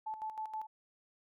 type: tone with tremolo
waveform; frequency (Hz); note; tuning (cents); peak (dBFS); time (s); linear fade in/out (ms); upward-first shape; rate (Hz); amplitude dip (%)
sine; 870; A5; -20; -36; 0.06-0.67; 10; square; 6.3; 65
effects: none